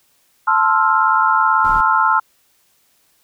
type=chord; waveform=sine; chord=F major seventh; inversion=first; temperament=equal; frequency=880 / 1046.5 / 1318.5 / 1396.9 Hz; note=A5 / C6 / E6 / F6; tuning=0 / 0 / 0 / 0 cents; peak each=-17 dBFS; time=0.47-2.2 s; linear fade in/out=10 ms
type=noise; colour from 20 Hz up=brown; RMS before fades=-28 dBFS; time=1.64-1.81 s; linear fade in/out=5 ms
effects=white hiss -59 dBFS RMS until 3.23 s